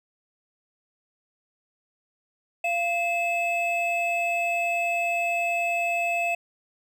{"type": "tone pair together", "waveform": "triangle", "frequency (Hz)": [689.4, 2600], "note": ["F5", "E7"], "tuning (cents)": [-23, -24], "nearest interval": "octave + major seventh", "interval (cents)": 2299, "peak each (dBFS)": -24, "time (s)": [2.64, 6.35], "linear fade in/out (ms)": 5, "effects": []}